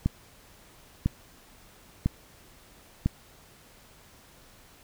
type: click train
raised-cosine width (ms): 5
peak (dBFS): -11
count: 4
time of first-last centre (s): 0.06-3.06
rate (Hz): 1
effects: pink hiss -55 dBFS RMS until 4.83 s